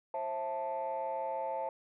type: chord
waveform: sine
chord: A minor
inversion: first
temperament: equal with one note detuned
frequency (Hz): 533.3 / 659.3 / 880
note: C5 / E5 / A5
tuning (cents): +33 / 0 / 0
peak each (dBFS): -37 / -38 / -35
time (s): 0.14-1.69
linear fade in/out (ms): 2
effects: tanh soft clip ceiling -28 dBFS